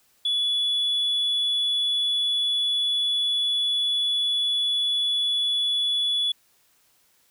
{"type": "tone", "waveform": "sine", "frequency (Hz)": 3419, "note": "G#7", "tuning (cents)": 50, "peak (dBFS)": -19, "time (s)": [0.25, 6.32], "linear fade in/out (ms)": 5, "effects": ["tanh soft clip ceiling -19 dBFS", "white hiss -63 dBFS RMS until 7.3 s"]}